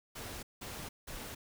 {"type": "noise bursts", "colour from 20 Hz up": "pink", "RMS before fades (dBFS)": -44, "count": 3, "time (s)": [0.15, 1.35], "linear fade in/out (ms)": 10, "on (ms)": 280, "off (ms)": 180, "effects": []}